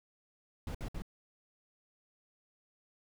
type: noise bursts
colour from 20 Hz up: brown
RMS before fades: -39 dBFS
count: 3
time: 0.67-1.021 s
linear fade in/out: 2 ms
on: 77 ms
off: 60 ms
effects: none